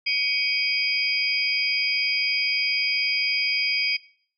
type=tone cluster; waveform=sine; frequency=2260 / 2503 / 3188 / 4892 Hz; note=C#7 / D#7 / G7 / D#8; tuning=+33 / +10 / +28 / -30 cents; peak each=-25 / -29 / -32 / -26 dBFS; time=0.06-3.97 s; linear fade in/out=10 ms; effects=noise-tail reverb RT60 0.5 s tail -18 dB re dry